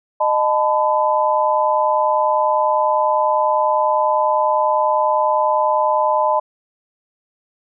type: tone cluster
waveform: sine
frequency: 615 / 875 / 1005 Hz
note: D#5 / A5 / B5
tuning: -20 / -10 / +30 cents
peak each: -18 dBFS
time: 0.2-6.4 s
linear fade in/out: 10 ms
effects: none